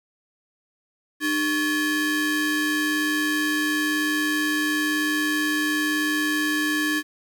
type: ring-modulated tone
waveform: 45% pulse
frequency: 707 Hz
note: F5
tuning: 21 cents sharp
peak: -18 dBFS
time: 1.2-7.03 s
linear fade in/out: 50 ms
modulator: 1010 Hz
effects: 9-bit